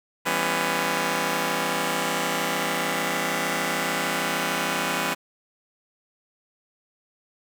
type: chord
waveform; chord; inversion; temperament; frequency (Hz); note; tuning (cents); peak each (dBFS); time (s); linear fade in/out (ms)
5% pulse; C# half-diminished seventh; first; just; 166.31 / 199.57 / 249.5 / 277.2; E3 / G3 / B3 / C#4; +16 / +31 / +18 / 0; -18; 0.25-5.15; 20
effects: none